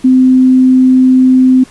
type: tone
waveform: sine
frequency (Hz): 257.7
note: C4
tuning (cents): -26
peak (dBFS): -3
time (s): 0.04-1.64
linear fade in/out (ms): 10
effects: pink hiss -39 dBFS RMS until 1.7 s + resampled to 24000 Hz